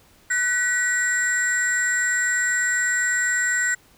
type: tone cluster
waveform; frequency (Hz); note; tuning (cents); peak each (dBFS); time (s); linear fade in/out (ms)
sine; 1496 / 1924 / 7440; F#6 / B6 / A#8; +19 / -46 / -4; -22 / -21 / -24; 0.3-3.75; 10
effects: tanh soft clip ceiling -14 dBFS + pink hiss -55 dBFS RMS until 3.97 s